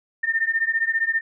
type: beating tone pair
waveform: sine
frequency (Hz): 1802 / 1817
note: A6 / A#6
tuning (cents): +41 / -45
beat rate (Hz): 15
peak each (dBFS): -23 / -22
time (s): 0.23-1.21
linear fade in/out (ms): 10
effects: none